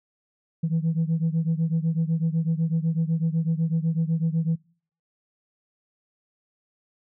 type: beating tone pair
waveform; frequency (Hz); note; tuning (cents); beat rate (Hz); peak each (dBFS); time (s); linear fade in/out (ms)
sine; 160.5 / 168.5; E3 / E3; -46 / +38; 8; -22 / -24; 0.63-4.56; 10
effects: noise-tail reverb RT60 0.5 s tail -25 dB re dry + tanh soft clip ceiling -17 dBFS